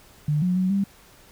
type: tone with pitch steps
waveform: sine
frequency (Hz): 149.6 / 180.9 / 185.6 / 197.7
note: D3 / F#3 / F#3 / G3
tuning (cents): +32 / -39 / +6 / +15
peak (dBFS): -19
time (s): 0.28-0.84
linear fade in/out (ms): 5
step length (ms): 140
effects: pink hiss -52 dBFS RMS until 1.31 s